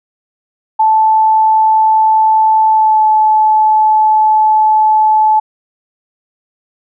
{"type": "tone with pitch glide", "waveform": "sine", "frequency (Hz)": [875, 864.5], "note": ["A5", "A5"], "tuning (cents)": [-10, -31], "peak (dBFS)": -6, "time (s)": [0.79, 5.4], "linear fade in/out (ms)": 10, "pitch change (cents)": -21, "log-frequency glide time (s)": [2.68, 3.04], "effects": []}